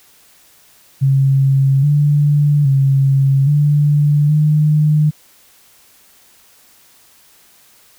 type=tone with pitch steps; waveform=sine; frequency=136 / 146.4 / 136.5 / 146.9 / 151.7 Hz; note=C#3 / D3 / C#3 / D3 / D#3; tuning=-33 / -5 / -26 / +1 / -44 cents; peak=-9 dBFS; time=1.01-5.11 s; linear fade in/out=20 ms; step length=820 ms; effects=white hiss -49 dBFS RMS until 7.98 s